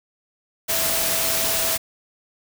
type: tone in noise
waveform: sine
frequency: 658 Hz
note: E5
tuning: 3 cents flat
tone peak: -31 dBFS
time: 0.68-1.78 s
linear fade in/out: 20 ms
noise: white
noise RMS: -22 dBFS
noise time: 0.68-1.78 s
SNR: -12 dB
effects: none

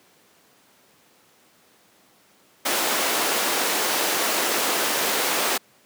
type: high-pass noise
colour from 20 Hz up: pink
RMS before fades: -23 dBFS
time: 2.65-5.58 s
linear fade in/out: 10 ms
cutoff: 360 Hz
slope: 12 dB/octave
effects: pink hiss -57 dBFS RMS until 5.85 s + high-pass 200 Hz 12 dB/octave

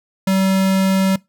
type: tone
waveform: square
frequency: 191.4 Hz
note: G3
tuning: 41 cents flat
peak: -14 dBFS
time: 0.27-1.16 s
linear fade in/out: 5 ms
effects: noise-tail reverb RT60 0.2 s tail -22 dB re dry

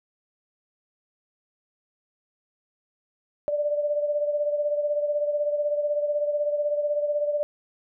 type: beating tone pair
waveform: sine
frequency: 587.3 / 603.3 Hz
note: D5 / D5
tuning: 0 / +46 cents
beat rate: 16 Hz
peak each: -23 / -31 dBFS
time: 3.48-7.43 s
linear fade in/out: 0 ms
effects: none

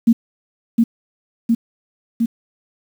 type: tone with echo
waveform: sine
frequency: 230.6 Hz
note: A#3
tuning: 19 cents flat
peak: -7 dBFS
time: 0.07-0.13 s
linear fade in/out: 10 ms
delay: 710 ms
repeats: 3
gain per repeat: -2 dB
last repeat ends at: 2.26 s
effects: 7-bit

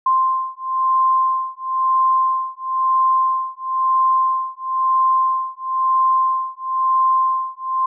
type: beating tone pair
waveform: sine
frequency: 1046.5 / 1047.5 Hz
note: C6 / C6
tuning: 0 / +2 cents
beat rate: 1 Hz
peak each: -18 dBFS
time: 0.06-7.86 s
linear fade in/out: 5 ms
effects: none

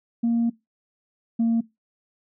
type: tone pair in turn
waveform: sine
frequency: 233.1 / 229.6 Hz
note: A#3 / A#3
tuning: 0 / -26 cents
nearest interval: unison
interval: 26 cents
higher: first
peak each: -17 / -16 dBFS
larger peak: second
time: 0.23-0.5 / 1.39-1.61 s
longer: first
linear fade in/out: 10 ms
effects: noise-tail reverb RT60 0.2 s tail -21 dB re dry + tanh soft clip ceiling -16 dBFS

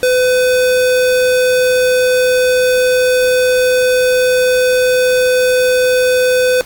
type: tone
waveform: square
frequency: 504 Hz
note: B4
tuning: 35 cents sharp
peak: -10 dBFS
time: 0.03-6.61 s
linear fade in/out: 0 ms
effects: pink hiss -37 dBFS RMS until 6.65 s + AAC 64 kbps

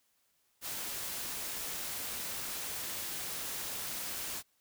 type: noise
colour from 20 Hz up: white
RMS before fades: -39 dBFS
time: 0.61-4.43 s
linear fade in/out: 50 ms
effects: white hiss -74 dBFS RMS until 4.6 s

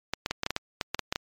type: clicks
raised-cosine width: 0.2 ms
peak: -10 dBFS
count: 12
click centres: 0.136 / 0.261 / 0.31 / 0.434 / 0.464 / 0.506 / 0.564 / 0.812 / 0.946 / 0.993 / 1.125 / 1.159 s
effects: MP3 96 kbps

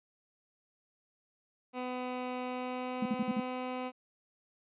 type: tone with pitch glide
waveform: 15% pulse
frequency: 251.3 to 253.6 Hz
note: B3 to B3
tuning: +30 to +46 cents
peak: -29 dBFS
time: 1.73-3.92 s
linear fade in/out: 50 ms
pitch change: +16 cents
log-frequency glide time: 2.44-3.22 s
type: tone bursts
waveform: sine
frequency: 221.7 Hz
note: A3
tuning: 13 cents sharp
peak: -28 dBFS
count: 5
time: 3.02-3.401 s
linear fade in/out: 5 ms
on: 37 ms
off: 49 ms
effects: resampled to 8000 Hz

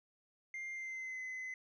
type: tone with pitch glide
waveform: sine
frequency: 2100 to 2036 Hz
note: C7 to C7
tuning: +6 to -48 cents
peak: -38 dBFS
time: 0.54-1.54 s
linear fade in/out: 2 ms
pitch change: -54 cents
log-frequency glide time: 0.74-1.21 s
effects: tanh soft clip ceiling -40 dBFS

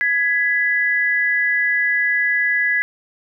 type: tone pair together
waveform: sine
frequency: 1670.4 / 1990 Hz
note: G#6 / B6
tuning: +10 / +13 cents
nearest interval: minor third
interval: 303 cents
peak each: -18 dBFS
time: 0.01-2.82 s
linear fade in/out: 0 ms
effects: none

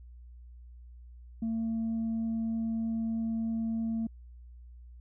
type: tone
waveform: sine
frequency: 225.8 Hz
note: A3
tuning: 45 cents sharp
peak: -27 dBFS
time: 1.42-4.07 s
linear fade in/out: 5 ms
effects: tanh soft clip ceiling -27 dBFS + added 60 Hz sine -47 dBFS peak until 5 s

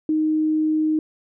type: tone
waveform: sine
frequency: 310.8 Hz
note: D#4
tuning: 2 cents flat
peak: -17 dBFS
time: 0.09-0.99 s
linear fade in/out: 2 ms
effects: none

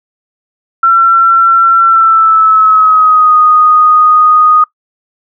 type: tone with pitch glide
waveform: sine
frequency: 1353 to 1240.7 Hz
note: E6 to D#6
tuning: +45 to -5 cents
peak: -3 dBFS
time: 0.83-4.64 s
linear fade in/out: 5 ms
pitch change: -150 cents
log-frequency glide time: 1.81-3.35 s
effects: noise-tail reverb RT60 0.1 s tail -20 dB re dry

